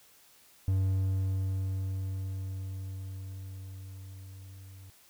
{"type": "tone with level ramp", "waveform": "triangle", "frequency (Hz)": 95.3, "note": "G2", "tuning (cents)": -48, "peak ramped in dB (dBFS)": [-22, -45], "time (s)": [0.68, 4.9], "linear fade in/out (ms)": 0, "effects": ["white hiss -60 dBFS RMS until 5.09 s"]}